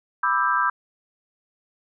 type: chord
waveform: sine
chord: E minor seventh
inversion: second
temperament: just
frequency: 988.9 / 1186.7 / 1318.5 / 1582.2 Hz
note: B5 / D6 / E6 / G6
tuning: +2 / +18 / 0 / +16 cents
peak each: -24 dBFS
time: 0.23-0.7 s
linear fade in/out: 5 ms
effects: none